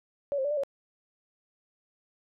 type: tone with pitch steps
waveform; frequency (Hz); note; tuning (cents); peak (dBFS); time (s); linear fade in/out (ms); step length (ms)
sine; 568 / 530 / 579 / 597 / 554; C#5 / C5 / D5 / D5 / C#5; +42 / +22 / -25 / +28 / -1; -26; 0.32-0.635; 0; 63
effects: none